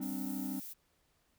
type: chord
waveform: triangle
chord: G suspended fourth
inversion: none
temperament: just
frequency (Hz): 196 / 261.3 / 294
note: G3 / C4 / D4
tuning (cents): 0 / -2 / +2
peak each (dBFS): -39 / -37 / -40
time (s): 0-0.6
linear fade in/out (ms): 5
type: noise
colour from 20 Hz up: violet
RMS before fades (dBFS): -46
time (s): 0.01-0.74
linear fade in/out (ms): 20
effects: pink hiss -74 dBFS RMS until 1.38 s